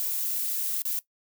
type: noise with dropouts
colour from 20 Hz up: violet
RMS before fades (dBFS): -29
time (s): 0-0.99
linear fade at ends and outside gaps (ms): 0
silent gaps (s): 0.82-0.853
effects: noise-tail reverb RT60 0.1 s tail -18 dB re dry